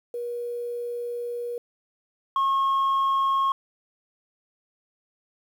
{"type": "tone pair in turn", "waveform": "sine", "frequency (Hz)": [480, 1085.4], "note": ["B4", "C#6"], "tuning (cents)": [-49, -37], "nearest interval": "octave + major second", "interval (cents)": 1412, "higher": "second", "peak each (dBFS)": [-28, -17], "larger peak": "second", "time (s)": [[0.14, 1.58], [2.36, 3.52]], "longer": "first", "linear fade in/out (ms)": 2, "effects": ["tanh soft clip ceiling -19 dBFS", "9-bit"]}